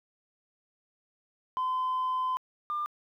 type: tone pair in turn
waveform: sine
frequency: 1024 / 1198.9 Hz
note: C6 / D6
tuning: -38 / +35 cents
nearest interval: minor third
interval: 273 cents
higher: second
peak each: -25 / -28 dBFS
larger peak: first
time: 1.57-2.37 / 2.7-2.86 s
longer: first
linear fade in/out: 0 ms
effects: tanh soft clip ceiling -25 dBFS + 11-bit